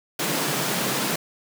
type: high-pass noise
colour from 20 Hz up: pink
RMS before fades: -25 dBFS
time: 0.19-1.16 s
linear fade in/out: 5 ms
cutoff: 130 Hz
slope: 96 dB/octave
effects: none